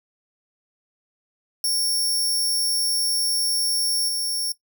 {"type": "tone with level steps", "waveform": "15% pulse", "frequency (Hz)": 5490, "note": "F8", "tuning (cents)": -31, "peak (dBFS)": [-15, -18], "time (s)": [1.64, 4.52], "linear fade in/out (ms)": 2, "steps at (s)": 4.08, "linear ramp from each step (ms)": 10, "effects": ["noise-tail reverb RT60 0.1 s tail -17 dB re dry"]}